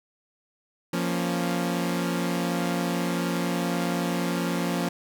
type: chord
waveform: sawtooth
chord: Bb minor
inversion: second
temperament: equal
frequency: 174.61 / 233.1 / 277.2 Hz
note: F3 / Bb3 / Db4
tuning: 0 / 0 / 0 cents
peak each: -23 / -27 / -27 dBFS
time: 0.93-4.89 s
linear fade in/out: 5 ms
effects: none